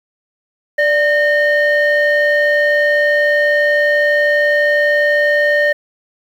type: tone pair together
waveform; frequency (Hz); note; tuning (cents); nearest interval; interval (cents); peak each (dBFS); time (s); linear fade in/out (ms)
sine; 587.3 / 1834.1; D5 / A#6; 0 / -29; octave + minor sixth; 1971; -11; 0.78-5.73; 10
effects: tanh soft clip ceiling -7 dBFS + 7-bit